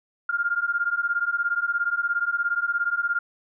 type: beating tone pair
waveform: sine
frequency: 1396.9 / 1413.9 Hz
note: F6 / F6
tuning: 0 / +21 cents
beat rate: 17 Hz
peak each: -25 dBFS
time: 0.29-3.19 s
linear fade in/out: 5 ms
effects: none